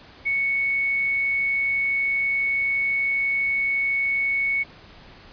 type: tone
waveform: sine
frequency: 2217 Hz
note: C#7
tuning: in tune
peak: -20 dBFS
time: 0.25-4.64 s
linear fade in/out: 20 ms
effects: pink hiss -47 dBFS RMS until 5.32 s + resampled to 11025 Hz